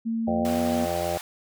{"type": "tone with pitch glide", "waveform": "sine", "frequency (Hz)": [227, 240.5], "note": ["A#3", "B3"], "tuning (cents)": [-46, -46], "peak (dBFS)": -24, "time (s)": [0.05, 0.86], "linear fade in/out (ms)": 20, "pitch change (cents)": 100, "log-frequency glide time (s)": [0.38, 0.51]}
{"type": "harmonic tone", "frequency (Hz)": 86.5, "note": "F2", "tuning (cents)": -16, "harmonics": [1, 2, 4, 5, 6, 7, 8, 9], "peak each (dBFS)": [-36, -37, -35, -39, -34, -28, -36, -31], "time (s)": [0.27, 1.18], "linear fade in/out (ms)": 10}
{"type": "high-pass noise", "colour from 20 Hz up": "pink", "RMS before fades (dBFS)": -38, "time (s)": [0.45, 1.21], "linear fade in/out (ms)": 0, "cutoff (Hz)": 700, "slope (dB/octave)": 96}
{"effects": []}